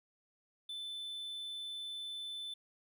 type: tone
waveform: triangle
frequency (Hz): 3520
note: A7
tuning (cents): 0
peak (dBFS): -39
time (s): 0.69-2.54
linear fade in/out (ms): 5
effects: none